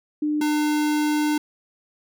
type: tone pair in turn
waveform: sine / square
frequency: 300 / 300 Hz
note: D4 / D4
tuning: +37 / +37 cents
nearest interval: unison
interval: 0 cents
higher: neither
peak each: -20 dBFS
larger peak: neither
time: 0.22-0.41 / 0.41-1.38 s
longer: second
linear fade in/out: 5 ms
effects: none